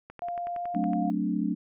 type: click train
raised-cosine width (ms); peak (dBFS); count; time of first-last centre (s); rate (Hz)
0.5; -28; 10; 0.1-0.933; 10.8
type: tone with pitch glide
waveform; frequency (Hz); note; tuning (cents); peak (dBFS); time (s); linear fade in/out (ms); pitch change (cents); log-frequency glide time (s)
sine; 698.5 to 705.8; F5 to F5; 0 to +18; -30; 0.22-1.1; 0; +18; 0.53-0.81
type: chord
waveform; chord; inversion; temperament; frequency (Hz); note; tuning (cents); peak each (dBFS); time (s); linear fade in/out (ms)
sine; D dominant seventh; first; equal; 185 / 220 / 261.6 / 293.7; F#3 / A3 / C4 / D4; 0 / 0 / 0 / 0; -30 / -30 / -34 / -30; 0.74-1.55; 20
effects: none